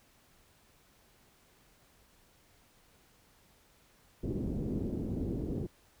white low-pass noise, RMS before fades -35 dBFS, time 4.23-5.67 s, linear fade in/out 10 ms, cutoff 350 Hz, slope 24 dB/octave, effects pink hiss -65 dBFS RMS until 6 s

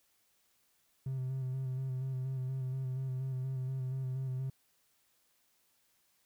triangle tone with vibrato, 130.81 Hz, C3, in tune, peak -31 dBFS, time 1.06-4.5 s, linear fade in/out 5 ms, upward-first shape square, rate 4.2 Hz, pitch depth 26 cents each way, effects tanh soft clip ceiling -28 dBFS + white hiss -73 dBFS RMS until 6.25 s

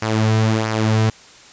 sawtooth tone with flanger, 110 Hz, A2, in tune, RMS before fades -17 dBFS, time 0.02-1.1 s, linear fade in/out 5 ms, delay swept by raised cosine 0.26 to 3.56 ms, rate 1.5 Hz, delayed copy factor -0.55, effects white hiss -44 dBFS RMS until 1.52 s + resampled to 16000 Hz

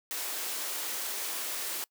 white high-pass noise, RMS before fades -35 dBFS, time 0.11-1.84 s, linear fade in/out 0 ms, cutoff 300 Hz, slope 24 dB/octave, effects noise-tail reverb RT60 0.1 s tail -24 dB re dry

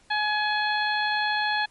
harmonic tone, 844 Hz, G#5, 28 cents sharp, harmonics 1 / 2 / 3 / 4 / 5, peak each -26 / -26 / -34 / -33 / -33 dBFS, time 0.1-1.66 s, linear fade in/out 10 ms, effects pink hiss -59 dBFS RMS until 1.7 s + MP3 48 kbps

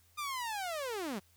sawtooth linear sweep, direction down, 1223 to 174.61 Hz, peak -32 dBFS, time 0.17-1.2 s, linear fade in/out 20 ms, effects added 85 Hz sine -67 dBFS peak until 1.36 s + white hiss -68 dBFS RMS until 1.36 s

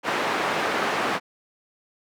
white band-pass noise, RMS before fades -25 dBFS, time 0.03-1.2 s, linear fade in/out 50 ms, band 240 to 1600 Hz, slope 12 dB/octave, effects none

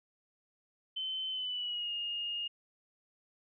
sine tone with pitch glide, 3066 to 2844 Hz, G7 to F7, -39 to +31 cents, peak -34 dBFS, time 0.96-2.48 s, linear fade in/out 10 ms, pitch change -130 cents, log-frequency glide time 1.3-1.92 s, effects none

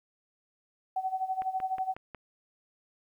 sine tone with tremolo, 756 Hz, F#5, 37 cents sharp, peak -26 dBFS, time 0.96-1.94 s, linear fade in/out 5 ms, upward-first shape sine, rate 12 Hz, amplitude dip 80%
click train, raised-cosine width 0.5 ms, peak -27 dBFS, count 5, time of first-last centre 1.42-2.147 s, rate 5.5 Hz
effects 11-bit

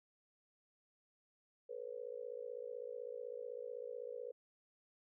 sine tone with amplitude modulation, 489.4 Hz, B4, 16 cents flat, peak -39 dBFS, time 1.69-4.32 s, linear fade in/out 10 ms, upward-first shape sine, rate 55.9 Hz, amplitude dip 100%, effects none

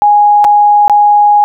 sine tone with dropouts, 828 Hz, G#5, 5 cents flat, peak -3 dBFS, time 0.02-1.44 s, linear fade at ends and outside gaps 0 ms, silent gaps 0.443-0.448 / 0.88-0.897 s, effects none

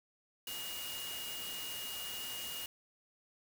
sine tone in noise, 2864 Hz, F7, 43 cents sharp, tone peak -43 dBFS, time 0.47-2.66 s, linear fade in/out 2 ms, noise white, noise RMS -44 dBFS, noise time 0.47-2.66 s, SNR -2 dB, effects none

